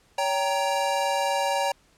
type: chord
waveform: square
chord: G diminished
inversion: second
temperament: equal with one note detuned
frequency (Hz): 563.4 / 784 / 932.3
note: Db5 / G5 / Bb5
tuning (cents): +28 / 0 / 0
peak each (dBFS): -28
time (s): 0.18-1.72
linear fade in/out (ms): 5
effects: pink hiss -61 dBFS RMS until 1.97 s + low-pass 10000 Hz 12 dB/octave